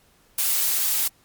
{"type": "noise", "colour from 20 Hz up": "blue", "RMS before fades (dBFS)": -22, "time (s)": [0.38, 1.08], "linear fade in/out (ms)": 5, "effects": ["pink hiss -59 dBFS RMS until 1.24 s", "MP3 96 kbps"]}